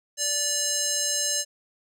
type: tone with band-pass filter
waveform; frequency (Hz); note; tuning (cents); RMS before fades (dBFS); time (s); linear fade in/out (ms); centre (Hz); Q
square; 581; D5; -19; -26; 0.17-1.45; 50; 6800; 2.9
effects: none